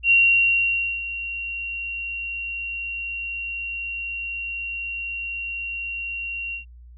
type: tone with ADSR envelope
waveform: sine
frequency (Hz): 2752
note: F7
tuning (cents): -26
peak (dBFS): -12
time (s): 0.03-6.65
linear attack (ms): 76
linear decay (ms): 900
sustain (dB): -15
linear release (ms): 110
effects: added 60 Hz sine -42 dBFS peak until 6.97 s